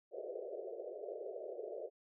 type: band-pass noise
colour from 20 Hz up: pink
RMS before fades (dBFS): -45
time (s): 0.11-1.9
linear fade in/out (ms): 50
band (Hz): 370 to 660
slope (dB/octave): 96
effects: none